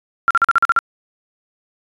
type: tone bursts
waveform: sine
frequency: 1375 Hz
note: F6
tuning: 27 cents flat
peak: -9 dBFS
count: 8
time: 0.28-0.789 s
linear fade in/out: 0 ms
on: 26 ms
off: 43 ms
effects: resampled to 22050 Hz